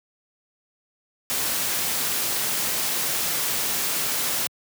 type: noise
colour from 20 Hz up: white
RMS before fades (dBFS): -25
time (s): 1.3-4.47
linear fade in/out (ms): 0
effects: high-pass 100 Hz 12 dB/octave